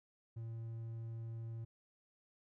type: tone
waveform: triangle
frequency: 114.1 Hz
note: A#2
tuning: 37 cents flat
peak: -40 dBFS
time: 0.36-1.65 s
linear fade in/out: 10 ms
effects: none